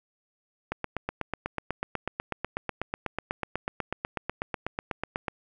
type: click train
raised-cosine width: 0.5 ms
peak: -14 dBFS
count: 38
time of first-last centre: 0.72-5.282 s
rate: 8.11 Hz
effects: none